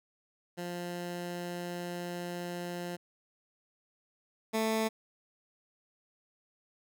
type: tone pair in turn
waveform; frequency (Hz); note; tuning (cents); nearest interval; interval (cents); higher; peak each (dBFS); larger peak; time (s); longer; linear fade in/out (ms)
15% pulse; 175.4 / 221; F3 / A3; +8 / +8; major third; 400; second; -30 / -22; second; 0.57-2.97 / 4.53-4.89; first; 20
effects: none